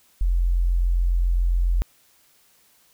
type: tone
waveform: sine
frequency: 43.65 Hz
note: F1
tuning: in tune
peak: -17 dBFS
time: 0.21-1.82 s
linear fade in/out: 0 ms
effects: white hiss -59 dBFS RMS until 2.93 s